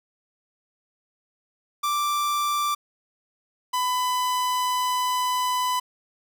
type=tone pair in turn; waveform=45% pulse; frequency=1174.7 / 1000.4 Hz; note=D6 / B5; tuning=0 / +22 cents; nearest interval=minor third; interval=278 cents; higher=first; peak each=-22 dBFS; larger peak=neither; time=1.83-2.75 / 3.73-5.8 s; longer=second; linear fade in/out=10 ms; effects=none